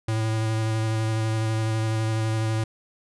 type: tone with vibrato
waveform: square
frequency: 110.6 Hz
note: A2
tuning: 9 cents sharp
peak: -23 dBFS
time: 0.08-2.64 s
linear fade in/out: 5 ms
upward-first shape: square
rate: 12 Hz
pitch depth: 12 cents each way
effects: resampled to 24000 Hz